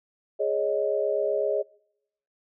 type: chord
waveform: sine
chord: Ab suspended fourth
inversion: none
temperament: equal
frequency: 415.3 / 554.4 / 622.3 Hz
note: Ab4 / Db5 / Eb5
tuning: 0 / 0 / 0 cents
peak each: -27 / -27 / -27 dBFS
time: 0.39-1.63 s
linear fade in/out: 20 ms
effects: noise-tail reverb RT60 0.8 s tail -25 dB re dry